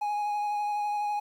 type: tone with vibrato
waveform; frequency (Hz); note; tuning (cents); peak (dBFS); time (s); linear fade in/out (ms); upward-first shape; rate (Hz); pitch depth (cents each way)
triangle; 830.6; G#5; 0; -25; 0.01-1.2; 10; sine; 12; 15
effects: 10-bit